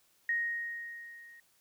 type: tone with level ramp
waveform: sine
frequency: 1870 Hz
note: A#6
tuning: 5 cents sharp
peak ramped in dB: -27 to -52 dBFS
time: 0.29-1.4 s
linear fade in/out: 2 ms
effects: white hiss -69 dBFS RMS until 1.6 s

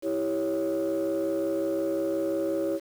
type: chord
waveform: sine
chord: C# diminished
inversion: first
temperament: equal with one note detuned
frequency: 326.4 / 392 / 554.4 Hz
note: E4 / G4 / C#5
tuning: -17 / 0 / 0 cents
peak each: -27 / -30 / -27 dBFS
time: 0.02-2.8 s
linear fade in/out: 50 ms
effects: tanh soft clip ceiling -21 dBFS + 8-bit

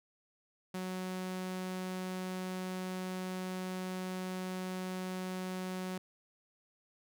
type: tone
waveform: sawtooth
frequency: 185 Hz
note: F#3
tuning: in tune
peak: -33 dBFS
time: 0.74-5.98 s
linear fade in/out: 5 ms
effects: none

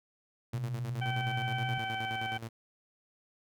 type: tone with tremolo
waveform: sawtooth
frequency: 114.2 Hz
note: A#2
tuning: 35 cents flat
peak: -34 dBFS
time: 0.53-2.49 s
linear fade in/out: 5 ms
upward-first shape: square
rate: 9.5 Hz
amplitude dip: 65%
type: tone with vibrato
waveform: sine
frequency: 125.3 Hz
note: B2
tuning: 25 cents sharp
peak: -33 dBFS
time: 0.54-1.78 s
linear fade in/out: 2 ms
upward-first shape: square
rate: 19 Hz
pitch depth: 17 cents each way
type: harmonic tone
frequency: 769 Hz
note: G5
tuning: 33 cents flat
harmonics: 1 / 2 / 3 / 4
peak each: -36 / -39 / -41 / -42 dBFS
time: 1.01-2.38 s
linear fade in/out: 10 ms
effects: none

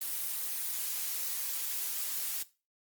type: noise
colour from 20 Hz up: blue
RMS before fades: -35 dBFS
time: 0.01-2.43 s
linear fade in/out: 5 ms
effects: noise-tail reverb RT60 0.3 s tail -18 dB re dry + Opus 24 kbps

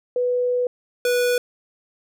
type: tone pair in turn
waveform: sine / square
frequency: 493.9 / 490.2 Hz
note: B4 / B4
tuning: 0 / -13 cents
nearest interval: unison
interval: 13 cents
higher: first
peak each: -18 dBFS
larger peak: neither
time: 0.16-0.67 / 1.05-1.38 s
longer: first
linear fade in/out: 2 ms
effects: none

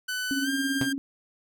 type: tone with pitch glide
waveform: sawtooth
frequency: 1500 to 1598.4 Hz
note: F#6 to G6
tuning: +23 to +33 cents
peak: -25 dBFS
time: 0.08-0.93 s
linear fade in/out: 10 ms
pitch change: +110 cents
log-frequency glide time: 0.42-0.49 s
type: tone with tremolo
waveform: sine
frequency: 274.6 Hz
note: C#4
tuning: 16 cents flat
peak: -24 dBFS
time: 0.31-0.98 s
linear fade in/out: 0 ms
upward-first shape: sine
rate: 18 Hz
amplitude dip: 60%
type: tone with exponential decay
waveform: sawtooth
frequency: 128.1 Hz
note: C3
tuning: 36 cents flat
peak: -21 dBFS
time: 0.81-0.92 s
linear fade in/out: 0 ms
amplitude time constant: 23 ms
effects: none

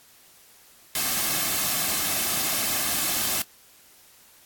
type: noise with comb filter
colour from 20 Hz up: white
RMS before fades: -25 dBFS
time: 0.95-3.42 s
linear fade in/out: 2 ms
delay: 2.1 ms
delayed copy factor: -0.5
effects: white hiss -54 dBFS RMS until 4.45 s + AAC 64 kbps

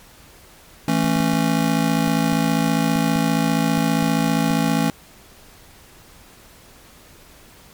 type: chord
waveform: square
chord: A major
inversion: second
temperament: just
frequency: 165 / 220 / 275 Hz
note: E3 / A3 / C#4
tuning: +2 / 0 / -14 cents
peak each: -22 dBFS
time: 0.88-4.9 s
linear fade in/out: 2 ms
type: clicks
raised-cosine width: 3 ms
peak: -20 dBFS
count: 11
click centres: 1.043 / 1.162 / 1.204 / 1.334 / 2.078 / 2.328 / 2.958 / 3.159 / 3.778 / 4.028 / 4.507 s
effects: pink hiss -47 dBFS RMS until 7.73 s + MP3 96 kbps

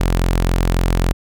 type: tone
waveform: sawtooth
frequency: 43.65 Hz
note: F1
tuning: in tune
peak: -10 dBFS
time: 0-1.13 s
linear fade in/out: 10 ms
effects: none

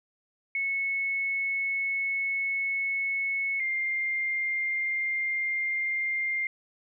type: tone pair in turn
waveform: sine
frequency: 2200 / 2107 Hz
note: C#7 / C7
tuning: -14 / +12 cents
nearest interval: minor second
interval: 74 cents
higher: first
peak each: -26 dBFS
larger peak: neither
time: 0.55-3.6 / 3.6-6.47 s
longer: first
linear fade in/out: 2 ms
effects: none

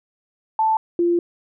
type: tone pair in turn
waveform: sine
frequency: 880 / 345.4 Hz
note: A5 / F4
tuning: 0 / -19 cents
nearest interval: octave + major third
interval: 1619 cents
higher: first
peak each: -15 dBFS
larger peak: neither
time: 0.59-0.77 / 0.99-1.19 s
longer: second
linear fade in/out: 2 ms
effects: none

